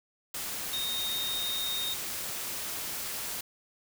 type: tone in noise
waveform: sine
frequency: 3705 Hz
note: A#7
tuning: 11 cents flat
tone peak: -31 dBFS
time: 0.73-1.94 s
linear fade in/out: 5 ms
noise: white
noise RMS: -36 dBFS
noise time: 0.34-3.41 s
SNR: +2 dB
effects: none